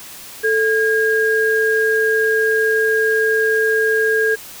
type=tone pair together; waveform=sine; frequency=440 / 1627 Hz; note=A4 / G#6; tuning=0 / -36 cents; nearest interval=octave + major seventh; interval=2264 cents; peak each=-16 dBFS; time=0.43-4.36 s; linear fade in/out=20 ms; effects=white hiss -36 dBFS RMS until 4.6 s